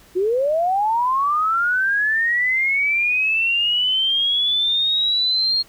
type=linear sweep; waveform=sine; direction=up; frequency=349.2 to 4264 Hz; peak=-16 dBFS; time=0.15-5.63 s; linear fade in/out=20 ms; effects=pink hiss -50 dBFS RMS until 5.68 s

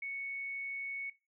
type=tone; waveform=sine; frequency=2217 Hz; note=C#7; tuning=in tune; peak=-37 dBFS; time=0.02-1.1 s; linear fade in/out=5 ms; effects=noise-tail reverb RT60 0.3 s tail -20 dB re dry

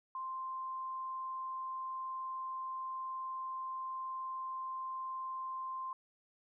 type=tone; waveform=sine; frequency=1046.5 Hz; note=C6; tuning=in tune; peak=-38 dBFS; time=0.15-5.93 s; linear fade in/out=2 ms; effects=none

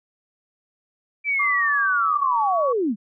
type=linear sweep; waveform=sine; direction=down; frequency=2343 to 185 Hz; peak=-19 dBFS; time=1.24-2.96 s; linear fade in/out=50 ms
type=tone with pitch glide; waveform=sine; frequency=1149 to 1126 Hz; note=D6 to C#6; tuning=-38 to +27 cents; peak=-22 dBFS; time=1.39-2.73 s; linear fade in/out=10 ms; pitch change=-35 cents; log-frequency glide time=2.12-2.53 s
effects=none

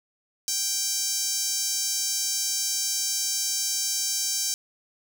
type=tone with high-pass filter; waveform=sawtooth; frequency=784 Hz; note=G5; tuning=in tune; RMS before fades=-27 dBFS; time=0.48-4.54 s; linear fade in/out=0 ms; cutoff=6000 Hz; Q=3; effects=none

